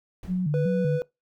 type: noise with exponential decay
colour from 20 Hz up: brown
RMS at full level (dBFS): -38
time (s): 0.23-0.64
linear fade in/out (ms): 1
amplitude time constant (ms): 87
type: tone with vibrato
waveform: sine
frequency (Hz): 164.81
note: E3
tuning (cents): 0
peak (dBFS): -22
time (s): 0.27-1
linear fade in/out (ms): 50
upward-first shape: square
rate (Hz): 2.6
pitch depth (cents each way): 180
type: tone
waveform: triangle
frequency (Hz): 493.9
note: B4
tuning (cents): 0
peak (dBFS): -23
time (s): 0.54-1.02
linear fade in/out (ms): 0
effects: noise-tail reverb RT60 0.2 s tail -22 dB re dry